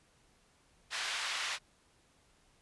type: band-pass noise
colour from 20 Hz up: white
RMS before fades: -37 dBFS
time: 0.9-1.59 s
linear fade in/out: 50 ms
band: 1100 to 3600 Hz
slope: 12 dB/octave
effects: pink hiss -68 dBFS RMS until 2.61 s + resampled to 24000 Hz